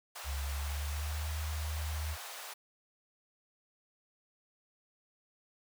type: high-pass noise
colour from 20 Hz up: pink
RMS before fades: -45 dBFS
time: 0.15-2.54 s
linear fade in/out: 10 ms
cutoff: 630 Hz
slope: 24 dB/octave
type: tone with pitch glide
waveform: sine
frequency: 69.3 to 76.89 Hz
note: C#2 to D#2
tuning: 0 to -20 cents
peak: -34 dBFS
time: 0.24-2.17 s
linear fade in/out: 50 ms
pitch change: +180 cents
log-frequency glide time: 0.4-1.24 s
effects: none